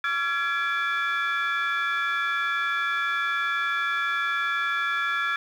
sine tone cluster, 1136 / 1367 / 1686 / 2339 / 3442 Hz, C#6 / F6 / G#6 / D7 / A7, +42 / -37 / +26 / -8 / -39 cents, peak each -35 / -26 / -26 / -32 / -35 dBFS, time 0.04-5.36 s, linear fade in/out 2 ms, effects tanh soft clip ceiling -17 dBFS + 9-bit

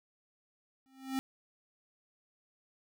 square tone with exponential growth, 265.3 Hz, C4, 24 cents sharp, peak -29 dBFS, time 0.86-1.19 s, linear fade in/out 0 ms, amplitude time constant 71 ms, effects none

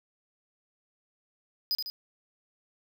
square tone with echo, 4978 Hz, D#8, in tune, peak -26 dBFS, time 1.71-1.75 s, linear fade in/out 0 ms, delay 75 ms, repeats 2, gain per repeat -5 dB, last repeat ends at 1.9 s, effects none

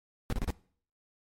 brown noise bursts, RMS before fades -29 dBFS, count 4, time 0.3-0.504 s, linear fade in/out 0 ms, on 27 ms, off 32 ms, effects noise-tail reverb RT60 0.5 s tail -21 dB re dry + MP3 64 kbps

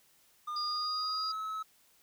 triangle tone with pitch glide, 1212 to 1291.5 Hz, D#6 to E6, -46 to -36 cents, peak -33 dBFS, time 0.47-1.63 s, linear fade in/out 10 ms, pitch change +110 cents, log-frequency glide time 0.65-1.33 s
sine tone, 4843 Hz, D#8, 48 cents flat, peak -34 dBFS, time 0.56-1.32 s, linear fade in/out 5 ms
effects white hiss -66 dBFS RMS until 2.02 s

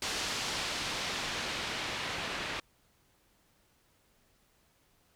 white noise with low-pass filter sweep, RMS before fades -36 dBFS, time 0.02-2.6 s, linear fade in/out 2 ms, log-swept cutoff 5300 to 2800 Hz, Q 0.88, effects pink hiss -69 dBFS RMS until 5.15 s

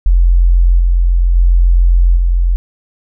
sine tone with level steps, 43.65 Hz, F1, in tune, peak -5 / -7 / -5 / -8 dBFS, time 0.06-2.56 s, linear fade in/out 0 ms, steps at 0.79 / 1.35 / 2.16 s, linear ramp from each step 10 ms, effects none

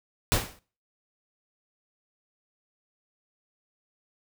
pink noise with exponential decay, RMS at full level -20 dBFS, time 0.32-0.59 s, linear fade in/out 0 ms, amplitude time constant 58 ms, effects noise-tail reverb RT60 0.4 s tail -21 dB re dry

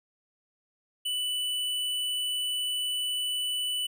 sine tone with hard clipping, 2978 Hz, F#7, 11 cents sharp, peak -29 dBFS, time 1.05-3.87 s, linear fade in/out 10 ms, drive 14 dB, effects none

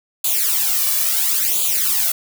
blue noise with flanger, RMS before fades -18 dBFS, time 0.24-2.12 s, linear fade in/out 5 ms, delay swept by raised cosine 0.27 to 1.77 ms, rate 0.73 Hz, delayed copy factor +0.85, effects none

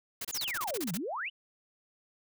white noise bursts, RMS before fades -37 dBFS, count 12, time 0.21-0.974 s, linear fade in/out 5 ms, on 38 ms, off 28 ms
sine exponential two-way sweep, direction down then up, 7340 to 155.56 to 3148 Hz, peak -33 dBFS, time 0.32-1.3 s, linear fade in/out 20 ms, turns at 0.93 s
effects none

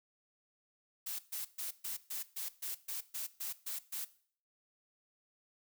blue noise bursts, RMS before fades -40 dBFS, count 12, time 1.06-4.05 s, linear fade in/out 10 ms, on 130 ms, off 130 ms, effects noise-tail reverb RT60 0.5 s tail -17 dB re dry

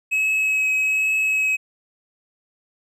triangle tone with vibrato, 2563 Hz, E7, 49 cents flat, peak -16 dBFS, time 0.11-1.57 s, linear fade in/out 20 ms, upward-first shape triangle, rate 1.2 Hz, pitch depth 12 cents each way, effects none

